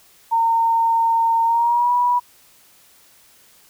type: tone with pitch glide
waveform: sine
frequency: 915 to 975 Hz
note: A#5 to B5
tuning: -32 to -23 cents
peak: -14 dBFS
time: 0.31-2.2 s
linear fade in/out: 20 ms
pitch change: +109 cents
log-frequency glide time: 1.44-1.92 s
effects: white hiss -52 dBFS RMS until 3.69 s